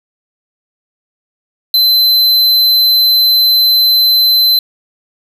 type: tone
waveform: square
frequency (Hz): 4060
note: B7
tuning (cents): +47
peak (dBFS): -7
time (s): 1.74-4.59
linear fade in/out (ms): 2
effects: none